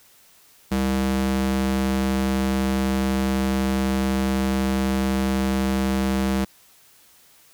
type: tone with high-pass filter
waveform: square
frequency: 66 Hz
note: C2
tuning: 16 cents sharp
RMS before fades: -22 dBFS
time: 0.71-6.45 s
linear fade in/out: 10 ms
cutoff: 140 Hz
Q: 2.4
effects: white hiss -54 dBFS RMS until 7.53 s